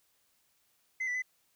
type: tone with pitch steps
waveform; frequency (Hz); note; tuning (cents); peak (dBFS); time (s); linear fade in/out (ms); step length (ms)
sine; 2053 / 1973 / 2015; C7 / B6 / B6; -33 / -2 / +34; -28; 1-1.222; 10; 74
effects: tanh soft clip ceiling -30 dBFS + white hiss -72 dBFS RMS until 1.55 s